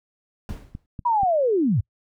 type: noise with exponential decay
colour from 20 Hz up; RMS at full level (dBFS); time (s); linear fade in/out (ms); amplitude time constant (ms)
brown; -30; 0.49-0.86; 1; 79
type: click train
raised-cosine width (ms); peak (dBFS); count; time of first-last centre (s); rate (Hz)
5; -21; 4; 0.51-1.233; 4.15
type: linear sweep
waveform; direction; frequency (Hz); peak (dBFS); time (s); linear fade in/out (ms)
sine; down; 987.8 to 82; -17; 1.05-1.81; 10
effects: noise-tail reverb RT60 0.1 s tail -26 dB re dry